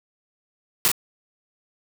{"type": "noise with echo", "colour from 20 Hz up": "white", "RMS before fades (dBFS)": -18, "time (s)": [0.85, 0.88], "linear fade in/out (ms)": 0, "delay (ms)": 36, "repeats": 1, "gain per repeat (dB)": -3, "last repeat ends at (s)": 0.916, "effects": []}